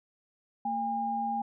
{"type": "tone pair together", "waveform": "sine", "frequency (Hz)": [227.3, 810], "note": ["A#3", "G#5"], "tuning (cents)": [-43, -43], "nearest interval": "octave + minor seventh", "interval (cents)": 2200, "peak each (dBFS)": [-36, -29], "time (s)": [0.65, 1.42], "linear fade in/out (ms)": 5, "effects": []}